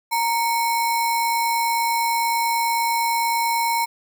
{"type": "tone with sample-and-hold", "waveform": "sine", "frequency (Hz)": 929, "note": "A#5", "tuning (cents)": -6, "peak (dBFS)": -18, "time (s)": [0.11, 3.86], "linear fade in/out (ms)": 20, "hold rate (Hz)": 3150, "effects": []}